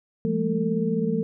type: tone cluster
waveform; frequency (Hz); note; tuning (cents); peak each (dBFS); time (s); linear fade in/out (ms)
sine; 170.4 / 206.8 / 225.9 / 449; F3 / G#3 / A3 / A4; -42 / -7 / +46 / +35; -27; 0.25-1.23; 0
effects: none